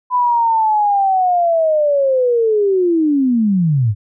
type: linear sweep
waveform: sine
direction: down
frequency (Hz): 1004 to 96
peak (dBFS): -11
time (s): 0.1-3.95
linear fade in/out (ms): 50
effects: none